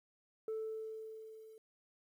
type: tone with level ramp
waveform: sine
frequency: 440 Hz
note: A4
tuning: in tune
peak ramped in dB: -34 to -54 dBFS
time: 0.48-1.58 s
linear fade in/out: 2 ms
effects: tanh soft clip ceiling -35 dBFS + 12-bit